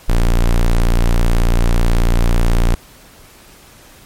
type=tone; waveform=square; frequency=29.14 Hz; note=A#0; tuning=in tune; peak=-10 dBFS; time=0.08-2.75 s; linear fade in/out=10 ms; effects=pink hiss -43 dBFS RMS until 4.05 s + MP3 64 kbps